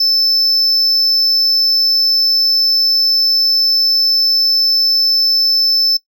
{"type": "tone", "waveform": "triangle", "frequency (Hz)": 5274, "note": "E8", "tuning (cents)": 0, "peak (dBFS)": -9, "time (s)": [0, 5.97], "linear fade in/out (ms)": 5, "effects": ["noise-tail reverb RT60 0.1 s tail -19 dB re dry"]}